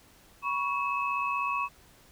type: tone cluster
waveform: sine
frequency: 976 / 1112 / 2589 Hz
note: B5 / C#6 / E7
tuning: -21 / +5 / -32 cents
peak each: -35 / -29 / -33 dBFS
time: 0.42-1.69 s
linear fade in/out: 50 ms
effects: pink hiss -58 dBFS RMS until 2.11 s